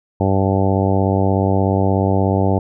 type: harmonic tone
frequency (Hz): 96.7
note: G2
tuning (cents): -23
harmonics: 1 / 2 / 3 / 4 / 5 / 6 / 7 / 8 / 9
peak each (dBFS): -17 / -20 / -22 / -23 / -24 / -25 / -25 / -26 / -27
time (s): 0.2-2.59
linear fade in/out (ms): 5
effects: none